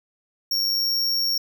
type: tone with amplitude modulation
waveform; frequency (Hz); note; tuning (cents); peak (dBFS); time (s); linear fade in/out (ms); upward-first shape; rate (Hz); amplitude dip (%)
square; 5520; F8; -21; -19; 0.51-1.38; 5; sine; 101; 40
effects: none